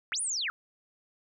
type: linear two-way sweep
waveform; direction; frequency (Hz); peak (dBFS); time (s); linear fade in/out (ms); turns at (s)
sine; up then down; 1217 to 9956 to 1217; -29; 0.12-0.5; 0; 0.21
effects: none